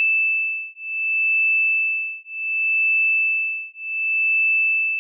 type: beating tone pair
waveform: sine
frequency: 2637 / 2637.67 Hz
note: E7 / E7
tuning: 0 / 0 cents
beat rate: 0.67 Hz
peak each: -21 dBFS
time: 0-4.99 s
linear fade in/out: 0 ms
effects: none